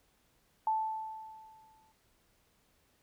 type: tone with exponential decay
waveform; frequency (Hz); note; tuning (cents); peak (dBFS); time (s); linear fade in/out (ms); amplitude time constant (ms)
sine; 877; A5; -6; -26; 0.67-1.92; 2; 270
effects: pink hiss -71 dBFS RMS until 3.02 s